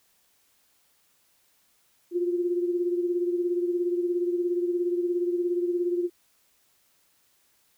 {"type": "beating tone pair", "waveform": "sine", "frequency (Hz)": [350, 367], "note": ["F4", "F#4"], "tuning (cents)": [4, -14], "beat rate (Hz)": 17, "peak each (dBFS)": [-24, -32], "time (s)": [2.11, 6.1], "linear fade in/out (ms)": 50, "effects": ["white hiss -66 dBFS RMS until 7.77 s"]}